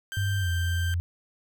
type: tone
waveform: 30% pulse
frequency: 1568 Hz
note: G6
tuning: in tune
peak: -30 dBFS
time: 0.12-0.94 s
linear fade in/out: 0 ms
type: tone with pitch glide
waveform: sine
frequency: 99.1 to 86.77 Hz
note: G2 to F2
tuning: +19 to -11 cents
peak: -24 dBFS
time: 0.17-1 s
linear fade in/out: 0 ms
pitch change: -230 cents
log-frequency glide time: 0.39-0.49 s
effects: none